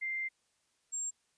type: tone pair in turn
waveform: sine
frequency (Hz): 2093 / 7459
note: C7 / A#8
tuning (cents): 0 / 0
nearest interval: octave + minor seventh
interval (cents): 2200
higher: second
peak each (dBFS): -33 / -34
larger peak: first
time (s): 0.01-0.29 / 0.92-1.11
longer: first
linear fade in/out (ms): 20
effects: white hiss -75 dBFS RMS until 1.37 s + resampled to 22050 Hz